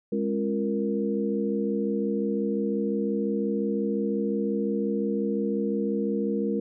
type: tone cluster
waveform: sine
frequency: 206.8 / 272.5 / 346.8 / 467.1 Hz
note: G#3 / C#4 / F4 / A#4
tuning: -7 / -29 / -12 / +3 cents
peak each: -27 / -32 / -32 / -29 dBFS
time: 0.12-6.6 s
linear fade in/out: 5 ms
effects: none